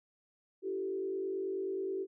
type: tone with frequency modulation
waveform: sine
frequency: 382.8 Hz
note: G4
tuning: 41 cents flat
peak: -33 dBFS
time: 0.62-2.07 s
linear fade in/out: 50 ms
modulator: 49.4 Hz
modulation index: 0.75
effects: none